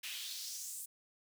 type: noise with high-pass filter sweep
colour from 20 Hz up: pink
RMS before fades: -44 dBFS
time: 0.03-0.86 s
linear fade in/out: 10 ms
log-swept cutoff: 2500 to 9300 Hz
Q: 2.4
effects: none